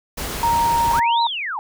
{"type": "noise", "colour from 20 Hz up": "pink", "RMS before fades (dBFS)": -27, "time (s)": [0.17, 1], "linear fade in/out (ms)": 10}
{"type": "tone", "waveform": "sine", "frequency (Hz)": 932.3, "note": "A#5", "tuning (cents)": 0, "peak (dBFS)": -15, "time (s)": [0.43, 1.27], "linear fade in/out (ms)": 2}
{"type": "linear two-way sweep", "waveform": "sine", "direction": "up then down", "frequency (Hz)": [780, 4073, 780], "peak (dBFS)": -23, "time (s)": [0.91, 1.59], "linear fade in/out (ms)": 0, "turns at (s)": 1.22}
{"effects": []}